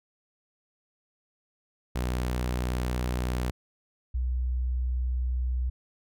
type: tone pair in turn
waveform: sawtooth / sine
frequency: 61.74 / 62.31 Hz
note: B1 / B1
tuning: 0 / +16 cents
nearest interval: unison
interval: 16 cents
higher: second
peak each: -23 / -25 dBFS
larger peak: first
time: 1.95-3.51 / 4.14-5.7 s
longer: neither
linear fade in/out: 10 ms
effects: none